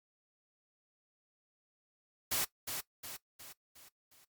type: noise with echo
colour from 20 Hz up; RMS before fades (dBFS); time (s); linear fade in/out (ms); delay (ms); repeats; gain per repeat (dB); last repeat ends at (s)
white; -33; 2.31-2.45; 10; 360; 5; -6; 4.25
effects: noise-tail reverb RT60 0.1 s tail -17 dB re dry + Opus 48 kbps